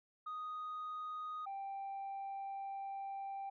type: tone pair in turn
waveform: sine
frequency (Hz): 1244.5 / 786.1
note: D#6 / G5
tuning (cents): 0 / +5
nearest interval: minor sixth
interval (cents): 795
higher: first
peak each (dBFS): -39 / -39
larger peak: neither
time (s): 0.26-1.46 / 1.46-3.5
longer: second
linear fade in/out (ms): 10
effects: tanh soft clip ceiling -39 dBFS